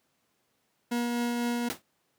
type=tone with tremolo; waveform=40% pulse; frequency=239 Hz; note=A#3; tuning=43 cents sharp; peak=-25 dBFS; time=0.91-1.69 s; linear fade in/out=10 ms; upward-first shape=triangle; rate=4 Hz; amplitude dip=25%
type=noise with exponential decay; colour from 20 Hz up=pink; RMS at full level=-28 dBFS; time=1.7-1.82 s; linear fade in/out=0 ms; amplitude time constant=24 ms
effects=pink hiss -73 dBFS RMS until 2.18 s + high-pass 150 Hz 12 dB/octave